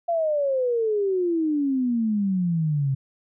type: exponential sweep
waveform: sine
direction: down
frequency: 693 to 132.2 Hz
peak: -20 dBFS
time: 0.08-2.95 s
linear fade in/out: 10 ms
effects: none